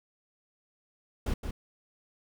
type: noise with echo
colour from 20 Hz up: brown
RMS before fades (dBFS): -29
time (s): 1.26-1.34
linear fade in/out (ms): 5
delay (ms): 170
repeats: 1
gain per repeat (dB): -6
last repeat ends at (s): 1.51
effects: none